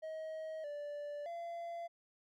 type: tone with pitch steps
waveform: triangle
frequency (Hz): 633 / 584 / 682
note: D#5 / D5 / F5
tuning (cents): +30 / -10 / -41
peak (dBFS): -39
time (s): 0.02-1.88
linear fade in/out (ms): 20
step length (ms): 620
effects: none